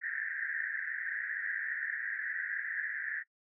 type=band-pass noise; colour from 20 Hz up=white; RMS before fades=-37 dBFS; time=0.01-3.24 s; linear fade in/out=50 ms; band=1600 to 1900 Hz; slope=96 dB/octave; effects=noise-tail reverb RT60 0.1 s tail -21 dB re dry